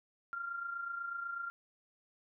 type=tone with amplitude modulation; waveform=sine; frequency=1387 Hz; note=F6; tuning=12 cents flat; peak=-35 dBFS; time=0.33-1.5 s; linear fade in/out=0 ms; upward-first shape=sine; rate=28.1 Hz; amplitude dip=55%; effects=none